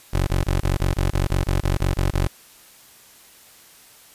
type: tone bursts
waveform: 20% pulse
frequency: 46.25 Hz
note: F#1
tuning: in tune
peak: -13 dBFS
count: 13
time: 0.13-2.274 s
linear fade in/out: 10 ms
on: 140 ms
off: 27 ms
effects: white hiss -49 dBFS RMS until 4.14 s + resampled to 32000 Hz